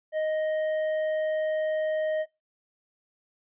sine tone with tanh clipping, 623 Hz, D#5, 2 cents sharp, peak -26 dBFS, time 0.12-2.26 s, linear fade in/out 50 ms, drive 7 dB, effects noise-tail reverb RT60 0.2 s tail -21 dB re dry + resampled to 8000 Hz

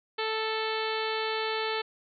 harmonic tone, 440 Hz, A4, in tune, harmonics 1 / 2 / 3 / 4 / 5 / 6 / 7 / 8 / 9 / 10, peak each -32 / -35 / -37 / -38 / -39 / -40 / -40 / -41 / -42 / -42 dBFS, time 0.18-1.82 s, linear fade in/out 10 ms, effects none

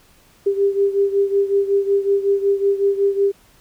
sine beating tone pair, 396.3 / 401.7 Hz, G4 / G4, +19 / +42 cents, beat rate 5.4 Hz, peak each -16 / -20 dBFS, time 0.46-3.32 s, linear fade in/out 10 ms, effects pink hiss -53 dBFS RMS until 3.6 s

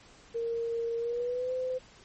sine tone with pitch glide, 463.5 to 511.3 Hz, A#4 to C5, -10 to -40 cents, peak -29 dBFS, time 0.34-1.79 s, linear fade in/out 20 ms, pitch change +170 cents, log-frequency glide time 0.98-1.53 s, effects pink hiss -56 dBFS RMS until 2.04 s + MP3 32 kbps

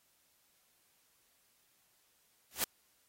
white noise with exponential growth, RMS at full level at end -27 dBFS, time 2.51-2.64 s, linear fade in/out 1 ms, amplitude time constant 28 ms, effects white hiss -72 dBFS RMS until 3.08 s + AAC 48 kbps

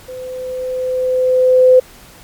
sine tone with level ramp, 510 Hz, C5, 44 cents flat, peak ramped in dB -26 to -3 dBFS, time 0.08-1.8 s, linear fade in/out 10 ms, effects pink hiss -41 dBFS RMS until 2.23 s + MP3 96 kbps

